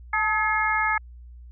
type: tone cluster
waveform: sine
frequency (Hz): 876 / 1276 / 1697 / 2141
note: A5 / D#6 / G#6 / C7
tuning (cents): -8 / +43 / +37 / +39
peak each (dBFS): -26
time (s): 0.13-0.98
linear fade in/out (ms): 5
effects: added 60 Hz sine -41 dBFS peak until 1.51 s